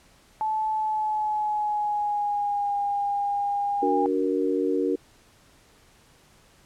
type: tone with pitch glide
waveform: sine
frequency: 868 to 809.9 Hz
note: A5 to G#5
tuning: -24 to -44 cents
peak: -23 dBFS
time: 0.41-4.06 s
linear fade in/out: 0 ms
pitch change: -120 cents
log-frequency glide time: 0.72-2.77 s
type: chord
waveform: sine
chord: D augmented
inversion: none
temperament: equal with one note detuned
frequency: 290.3 / 370 / 466.2 Hz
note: D4 / F#4 / A#4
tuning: -20 / 0 / 0 cents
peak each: -26 dBFS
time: 3.82-4.96 s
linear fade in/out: 10 ms
effects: pink hiss -57 dBFS RMS until 6.65 s + low-pass 11000 Hz 12 dB/octave